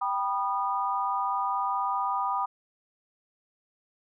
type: chord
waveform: sine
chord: G augmented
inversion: none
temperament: just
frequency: 784 / 980 / 1225 Hz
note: G5 / B5 / D#6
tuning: 0 / -14 / -27 cents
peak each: -31 / -29 / -30 dBFS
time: 0.01-2.46 s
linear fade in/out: 10 ms
effects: none